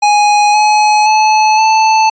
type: tone with pitch steps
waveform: square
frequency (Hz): 831 / 846.5 / 862.3 / 878.4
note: G#5 / G#5 / A5 / A5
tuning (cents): +1 / +33 / -35 / -3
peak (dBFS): -7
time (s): 0.02-2.1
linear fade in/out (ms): 10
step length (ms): 520
effects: resampled to 16000 Hz